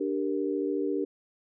sine chord, G minor, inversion second, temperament equal, 293.7 / 392 / 466.2 Hz, D4 / G4 / Bb4, 0 / 0 / 0 cents, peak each -30 / -30 / -33 dBFS, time 0-1.05 s, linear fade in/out 10 ms, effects none

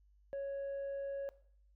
sine tone with tanh clipping, 554.4 Hz, C#5, in tune, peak -38 dBFS, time 0.33-1.29 s, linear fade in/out 0 ms, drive 2 dB, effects noise-tail reverb RT60 0.6 s tail -18 dB re dry + added 50 Hz sine -64 dBFS peak until 1.75 s

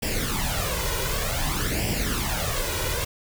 pink noise with flanger, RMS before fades -26 dBFS, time 0.02-3.05 s, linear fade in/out 10 ms, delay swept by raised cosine 0.38 to 2.08 ms, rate 0.54 Hz, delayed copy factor +0.7, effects none

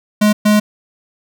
square tone bursts at uneven times, 210.3 Hz, G#3, 22 cents sharp, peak -9 dBFS, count 2, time 0.21-0.33 / 0.45-0.6 s, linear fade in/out 10 ms, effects none

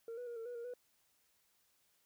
sine tone with pitch steps, 459.5 / 490.2 / 473.9 / 453.1 / 486.8 / 469 / 492.3 Hz, A#4 / B4 / A#4 / A#4 / B4 / A#4 / B4, -25 / -13 / +28 / -49 / -25 / +11 / -6 cents, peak -40 dBFS, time 0.08-0.738 s, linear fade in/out 2 ms, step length 94 ms, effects tanh soft clip ceiling -41 dBFS + white hiss -75 dBFS RMS until 2.05 s

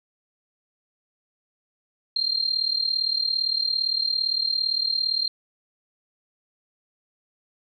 sine tone with amplitude modulation, 4186 Hz, C8, in tune, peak -18 dBFS, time 2.16-5.28 s, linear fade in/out 5 ms, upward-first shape sine, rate 37.6 Hz, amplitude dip 80%, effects none

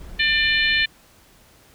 brown noise, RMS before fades -38 dBFS, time 0-0.84 s, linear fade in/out 10 ms
harmonic tone, 596 Hz, D5, 25 cents sharp, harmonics 3 / 4 / 5 / 6 / 7, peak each -20 / -22 / -24 / -26 / -27 dBFS, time 0.19-0.86 s, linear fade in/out 10 ms
effects pink hiss -53 dBFS RMS until 1.74 s

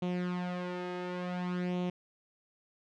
sawtooth tone with flanger, 179.3 Hz, F3, 46 cents sharp, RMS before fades -35 dBFS, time 0.02-1.9 s, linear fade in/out 5 ms, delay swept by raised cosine 0.3 to 2.4 ms, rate 0.56 Hz, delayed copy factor +0.7, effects low-pass 3000 Hz 12 dB/octave

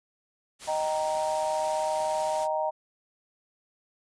white noise, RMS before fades -40 dBFS, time 0.59-2.48 s, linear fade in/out 50 ms
sine chord, Eb major, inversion none, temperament just, 622.3 / 777.8 / 933.4 Hz, Eb5 / G5 / Bb5, 0 / -14 / +2 cents, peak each -28 / -32 / -30 dBFS, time 0.67-2.71 s, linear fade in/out 20 ms
effects resampled to 22050 Hz

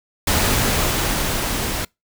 pink noise with level ramp, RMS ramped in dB -17 to -24 dBFS, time 0.27-1.85 s, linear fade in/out 5 ms, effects noise-tail reverb RT60 0.2 s tail -26 dB re dry

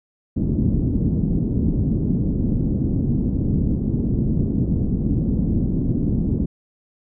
white low-pass noise, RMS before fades -20 dBFS, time 0.36-6.46 s, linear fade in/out 10 ms, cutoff 260 Hz, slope 24 dB/octave, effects none

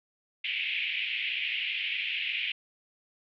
white band-pass noise, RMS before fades -32 dBFS, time 0.44-2.52 s, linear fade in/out 5 ms, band 2200 to 3000 Hz, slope 48 dB/octave, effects none

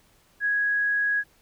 sine tone, 1661.2 Hz, G#6, in tune, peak -21 dBFS, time 0.4-1.24 s, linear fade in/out 50 ms, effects pink hiss -61 dBFS RMS until 1.41 s

